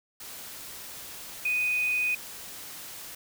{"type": "tone in noise", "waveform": "sine", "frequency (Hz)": 2489, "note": "D#7", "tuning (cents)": 0, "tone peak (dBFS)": -24, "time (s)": [1.45, 2.15], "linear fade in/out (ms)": 5, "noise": "white", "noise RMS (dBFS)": -42, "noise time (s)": [0.2, 3.15], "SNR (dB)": 15, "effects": []}